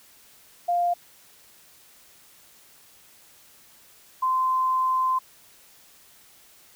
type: tone pair in turn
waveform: sine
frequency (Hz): 700 / 1035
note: F5 / C6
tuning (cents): +4 / -19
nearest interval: perfect fifth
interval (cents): 677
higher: second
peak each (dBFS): -20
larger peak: neither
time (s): 0.68-0.94 / 4.22-5.19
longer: second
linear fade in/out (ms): 10
effects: white hiss -54 dBFS RMS until 6.75 s